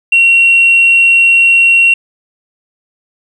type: tone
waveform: sine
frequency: 2738 Hz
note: F7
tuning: 35 cents flat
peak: -3 dBFS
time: 0.12-1.94 s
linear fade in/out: 5 ms
effects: tanh soft clip ceiling 0 dBFS + 7-bit